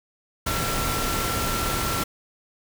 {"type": "tone in noise", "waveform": "sine", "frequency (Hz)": 1353, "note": "E6", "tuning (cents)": 45, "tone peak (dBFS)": -30, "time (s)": [0.46, 2.04], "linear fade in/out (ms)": 10, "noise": "pink", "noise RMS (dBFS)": -26, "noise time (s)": [0.46, 2.04], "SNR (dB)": -7, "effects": []}